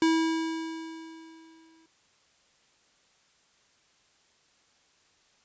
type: tone with exponential decay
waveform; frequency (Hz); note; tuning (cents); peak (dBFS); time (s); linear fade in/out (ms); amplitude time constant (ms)
square; 324.3; E4; -28; -20; 0.02-1.86; 2; 400
effects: white hiss -65 dBFS RMS until 5.44 s + resampled to 16000 Hz